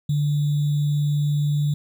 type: tone with sample-and-hold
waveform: sine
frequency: 146.83 Hz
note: D3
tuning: in tune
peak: -18 dBFS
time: 0.09-1.74 s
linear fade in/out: 5 ms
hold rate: 3675 Hz
effects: none